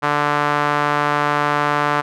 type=tone with band-pass filter; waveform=sawtooth; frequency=146.83 Hz; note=D3; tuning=in tune; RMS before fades=-18 dBFS; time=0.02-2.02 s; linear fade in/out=20 ms; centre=1200 Hz; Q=1.7; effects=none